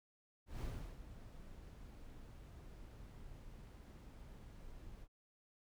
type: noise with ADSR envelope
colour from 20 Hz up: brown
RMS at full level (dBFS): -42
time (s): 0.46-5.08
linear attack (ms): 150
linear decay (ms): 350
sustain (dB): -12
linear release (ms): 58
effects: none